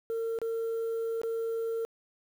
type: tone with dropouts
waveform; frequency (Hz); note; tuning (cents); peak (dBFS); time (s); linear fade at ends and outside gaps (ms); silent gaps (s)
sine; 455.3; A#4; -41; -27; 0.1-1.85; 0; 0.388-0.416 / 1.216-1.234
effects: tanh soft clip ceiling -28 dBFS + 9-bit